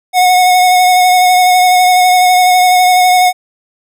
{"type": "tone with vibrato", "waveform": "square", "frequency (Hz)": 730, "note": "F#5", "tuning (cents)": -24, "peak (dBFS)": -6, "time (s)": [0.13, 3.33], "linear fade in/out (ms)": 50, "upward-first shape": "sine", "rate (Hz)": 12, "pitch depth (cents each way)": 18, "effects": []}